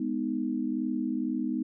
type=chord; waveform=sine; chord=G# minor; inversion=none; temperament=just; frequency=207.7 / 249.2 / 311.5 Hz; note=G#3 / B3 / D#4; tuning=0 / +16 / +2 cents; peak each=-34 / -30 / -32 dBFS; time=0-1.63 s; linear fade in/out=5 ms; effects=none